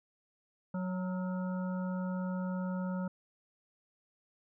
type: harmonic tone with a mistuned harmonic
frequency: 184.3 Hz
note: F#3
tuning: 7 cents flat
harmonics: 1 / 3 / 5 / 7 / 8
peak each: -33 / -43 / -47 / -50 / -51 dBFS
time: 0.74-3.08 s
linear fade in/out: 5 ms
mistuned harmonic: 8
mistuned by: -72 cents
effects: none